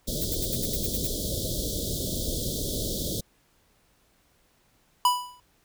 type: band-stop noise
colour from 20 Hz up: pink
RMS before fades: -30 dBFS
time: 0.07-3.21 s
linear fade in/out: 10 ms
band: 630 to 3300 Hz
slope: 96 dB/octave
type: noise bursts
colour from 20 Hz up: violet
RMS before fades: -30 dBFS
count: 9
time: 0.21-1.076 s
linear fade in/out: 10 ms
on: 42 ms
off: 61 ms
type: tone with exponential decay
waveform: square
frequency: 987.8 Hz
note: B5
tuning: in tune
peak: -16 dBFS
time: 5.05-5.4 s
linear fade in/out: 2 ms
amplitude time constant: 76 ms
effects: pink hiss -65 dBFS RMS until 5.64 s